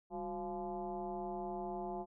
sine tone with frequency modulation, 530 Hz, C5, 22 cents sharp, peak -38 dBFS, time 0.1-2.06 s, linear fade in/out 50 ms, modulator 166 Hz, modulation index 2.1, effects none

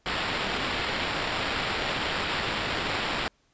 white noise with sample-and-hold, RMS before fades -29 dBFS, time 0.06-3.28 s, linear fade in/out 0 ms, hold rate 6300 Hz, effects pink hiss -67 dBFS RMS until 3.53 s + resampled to 16000 Hz

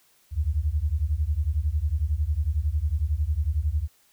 sine beating tone pair, 70.1 / 81.1 Hz, C#2 / E2, +20 / -28 cents, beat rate 11 Hz, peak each -25 dBFS, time 0.31-3.88 s, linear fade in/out 50 ms, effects white hiss -62 dBFS RMS until 4.12 s

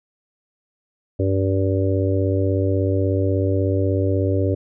harmonic tone, 96.4 Hz, G2, 28 cents flat, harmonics 1 / 3 / 4 / 5 / 6, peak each -19 / -24 / -25 / -26 / -27 dBFS, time 1.19-4.55 s, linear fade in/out 10 ms, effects none

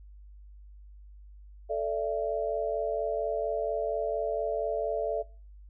sine chord, A suspended fourth, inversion none, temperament equal with one note detuned, 440 / 587.3 / 671.6 Hz, A4 / D5 / E5, 0 / 0 / +32 cents, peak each -32 dBFS, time 1.69-5.23 s, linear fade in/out 20 ms, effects noise-tail reverb RT60 0.4 s tail -22 dB re dry + added 50 Hz sine -47 dBFS peak until 5.69 s

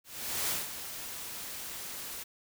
white noise with ADSR envelope, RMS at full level -31 dBFS, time 0.04-2.24 s, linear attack 450 ms, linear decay 180 ms, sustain -10 dB, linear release 15 ms, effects none

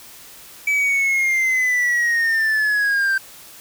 triangle linear sweep, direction down, 2305 to 1558 Hz, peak -14 dBFS, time 0.67-3.18 s, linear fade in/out 5 ms, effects white hiss -42 dBFS RMS until 3.6 s

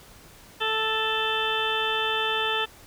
harmonic tone, 440 Hz, A4, in tune, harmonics 1 / 2 / 3 / 4 / 6 / 7 / 8, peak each -31 / -31 / -31 / -31 / -31 / -31 / -31 dBFS, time 0.6-2.66 s, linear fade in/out 20 ms, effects pink hiss -50 dBFS RMS until 2.86 s

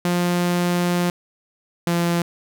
sawtooth tone pair in turn, 176 / 171.58 Hz, F3 / F3, +14 / -30 cents, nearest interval unison, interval 44 cents, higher first, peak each -14 dBFS, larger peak neither, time 0.05-1.1 / 1.87-2.22 s, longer first, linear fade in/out 2 ms, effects none

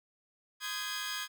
15% pulse chord, Ab major seventh, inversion first, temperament equal with one note detuned, 1024.4 / 1244.5 / 1568 / 1661.2 Hz, C6 / Eb6 / G6 / Ab6, -37 / 0 / 0 / 0 cents, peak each -37 / -36 / -37 / -31 dBFS, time 0.6-1.28 s, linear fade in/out 50 ms, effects none

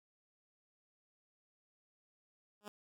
10% pulse tone with exponential growth, 207.7 Hz, G#3, in tune, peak -34 dBFS, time 2.61-2.68 s, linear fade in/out 0 ms, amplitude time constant 15 ms, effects none

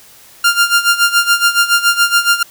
sawtooth tone with tremolo, 1398 Hz, F6, 1 cent sharp, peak -3 dBFS, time 0.44-2.43 s, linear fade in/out 5 ms, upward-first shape sine, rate 7.1 Hz, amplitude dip 80%, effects white hiss -42 dBFS RMS until 2.5 s

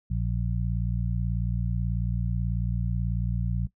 harmonic tone, 58.3 Hz, A#1, 1 cent sharp, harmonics 1 / 2 / 3, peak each -28 / -29 / -32 dBFS, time 0.1-3.67 s, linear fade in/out 10 ms, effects noise-tail reverb RT60 0.1 s tail -18 dB re dry

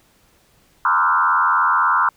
sine tone with frequency modulation, 1200 Hz, D6, 37 cents sharp, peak -13 dBFS, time 0.85-2.09 s, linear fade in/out 2 ms, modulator 83.6 Hz, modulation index 3.1, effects pink hiss -57 dBFS RMS until 2.16 s

